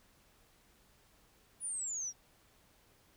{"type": "exponential sweep", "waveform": "sine", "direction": "down", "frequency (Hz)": [10000, 5588], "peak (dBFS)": -36, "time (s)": [1.6, 2.13], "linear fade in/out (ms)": 50, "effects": ["pink hiss -67 dBFS RMS until 3.16 s"]}